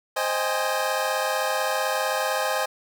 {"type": "chord", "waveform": "25% pulse", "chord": "Ab major seventh", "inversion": "first", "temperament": "equal with one note detuned", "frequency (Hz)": [523.3, 622.3, 794.9, 830.6], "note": ["C5", "Eb5", "G5", "Ab5"], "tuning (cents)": [0, 0, 24, 0], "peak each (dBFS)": [-24, -24, -28, -25], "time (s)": [0.16, 2.66], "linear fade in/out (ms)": 10, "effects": []}